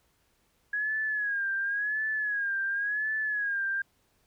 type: tone with vibrato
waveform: sine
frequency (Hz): 1661.2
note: G#6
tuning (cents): 0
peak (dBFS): -27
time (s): 0.73-3.82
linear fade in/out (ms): 5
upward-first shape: sine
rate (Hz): 0.93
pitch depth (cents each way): 86
effects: pink hiss -70 dBFS RMS until 4.26 s